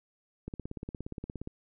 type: click train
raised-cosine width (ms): 3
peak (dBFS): -25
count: 18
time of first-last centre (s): 0.48-1.474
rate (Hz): 17.1
effects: none